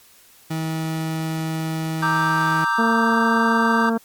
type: tone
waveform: 30% pulse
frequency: 160 Hz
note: D#3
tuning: 49 cents sharp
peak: -20 dBFS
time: 0.5-2.65 s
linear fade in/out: 10 ms
type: chord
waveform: triangle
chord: E half-diminished seventh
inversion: second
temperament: equal with one note detuned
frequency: 932.3 / 1174.7 / 1298.9 / 1568 Hz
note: Bb5 / D6 / E6 / G6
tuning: 0 / 0 / -26 / 0 cents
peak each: -21 / -21 / -26 / -20 dBFS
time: 2.02-3.9 s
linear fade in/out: 10 ms
type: harmonic tone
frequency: 227.8 Hz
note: A#3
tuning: 40 cents flat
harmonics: 1 / 2 / 3 / 4 / 5 / 6 / 7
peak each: -19 / -25 / -29 / -31 / -33 / -35 / -36 dBFS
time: 2.78-3.98 s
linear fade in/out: 10 ms
effects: white hiss -51 dBFS RMS until 4.04 s + MP3 96 kbps